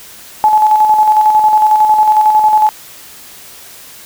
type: tone with tremolo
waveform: sine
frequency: 857 Hz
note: A5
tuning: 46 cents flat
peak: -4 dBFS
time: 0.44-2.69 s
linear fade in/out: 0 ms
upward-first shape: square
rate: 11 Hz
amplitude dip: 40%
effects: white hiss -35 dBFS RMS until 4.05 s